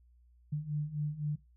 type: beating tone pair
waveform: sine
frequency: 146.83 / 150.73 Hz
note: D3 / D3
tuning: 0 / +45 cents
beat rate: 3.9 Hz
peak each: -37 / -34 dBFS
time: 0.52-1.36 s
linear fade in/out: 10 ms
effects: noise-tail reverb RT60 0.2 s tail -19 dB re dry + added 60 Hz sine -60 dBFS peak until 1.56 s

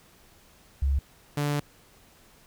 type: tone pair in turn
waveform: sine / sawtooth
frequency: 68.8 / 145.78 Hz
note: C#2 / D3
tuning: -12 / -12 cents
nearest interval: octave + minor second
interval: 1300 cents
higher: second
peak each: -21 dBFS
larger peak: neither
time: 0.82-0.99 / 1.37-1.6 s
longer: second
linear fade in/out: 5 ms
effects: pink hiss -57 dBFS RMS until 2.46 s

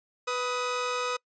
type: tone pair together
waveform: sawtooth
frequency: 494.4 / 1256.7 Hz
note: B4 / D#6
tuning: +2 / +17 cents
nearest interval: octave + major third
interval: 1615 cents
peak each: -27 dBFS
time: 0.27-1.17 s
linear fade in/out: 10 ms
effects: noise-tail reverb RT60 0.1 s tail -25 dB re dry + resampled to 16000 Hz

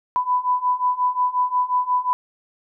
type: beating tone pair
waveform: sine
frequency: 993 / 998.6 Hz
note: B5 / B5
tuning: +9 / +19 cents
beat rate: 5.6 Hz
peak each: -22 / -20 dBFS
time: 0.16-2.13 s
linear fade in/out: 0 ms
effects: none

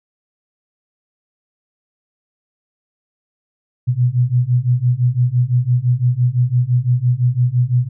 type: beating tone pair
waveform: sine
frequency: 120.7 / 126.6 Hz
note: B2 / B2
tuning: -39 / +43 cents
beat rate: 5.9 Hz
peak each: -16 / -15 dBFS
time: 3.87-7.89 s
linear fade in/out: 20 ms
effects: none

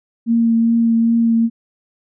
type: tone with vibrato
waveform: sine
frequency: 230 Hz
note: A#3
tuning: 23 cents flat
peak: -11 dBFS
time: 0.26-1.5 s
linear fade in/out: 50 ms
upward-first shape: triangle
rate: 2.5 Hz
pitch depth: 16 cents each way
effects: none

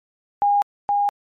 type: tone with echo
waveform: sine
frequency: 814 Hz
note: G#5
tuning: 35 cents flat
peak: -14 dBFS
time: 0.42-0.62 s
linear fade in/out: 0 ms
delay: 470 ms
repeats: 1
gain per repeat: -2 dB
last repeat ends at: 1.09 s
effects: MP3 64 kbps

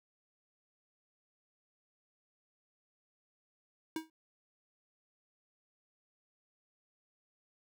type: tone with exponential decay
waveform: square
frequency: 319.4 Hz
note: D#4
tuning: 45 cents sharp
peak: -32 dBFS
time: 3.96-4.1 s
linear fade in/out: 2 ms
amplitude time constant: 29 ms
effects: none

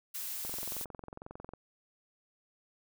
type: noise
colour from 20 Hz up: blue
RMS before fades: -39 dBFS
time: 0.14-0.85 s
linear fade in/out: 10 ms
type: click train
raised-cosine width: 1 ms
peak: -30 dBFS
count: 25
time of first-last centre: 0.45-1.536 s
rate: 22.1 Hz
effects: none

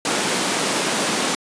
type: high-pass noise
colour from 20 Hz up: pink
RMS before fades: -21 dBFS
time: 0.05-1.35 s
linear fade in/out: 2 ms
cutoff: 200 Hz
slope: 24 dB/octave
effects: resampled to 22050 Hz

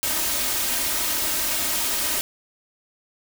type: noise with comb filter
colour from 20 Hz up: white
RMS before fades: -24 dBFS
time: 0.03-2.21 s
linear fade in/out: 0 ms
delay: 3.2 ms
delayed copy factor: +0.65
effects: none

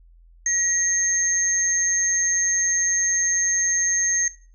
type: tone pair together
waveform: sine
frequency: 1900 / 6391 Hz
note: A#6 / G8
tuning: +33 / +33 cents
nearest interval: octave + major sixth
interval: 2100 cents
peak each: -28 / -18 dBFS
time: 0.46-4.28 s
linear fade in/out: 2 ms
effects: noise-tail reverb RT60 0.4 s tail -17 dB re dry + added 42 Hz sine -48 dBFS peak until 4.54 s

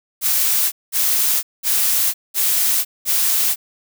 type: noise bursts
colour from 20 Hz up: blue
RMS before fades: -17 dBFS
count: 5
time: 0.21-3.56 s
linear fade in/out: 50 ms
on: 510 ms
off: 200 ms
effects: none

